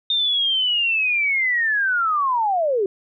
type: linear sweep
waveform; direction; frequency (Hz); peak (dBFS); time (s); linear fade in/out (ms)
sine; down; 3654 to 370; -17; 0.1-2.86; 2
effects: none